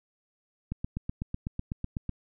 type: click train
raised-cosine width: 5 ms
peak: -19 dBFS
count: 12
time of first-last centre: 0.72-2.093 s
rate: 8.01 Hz
effects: none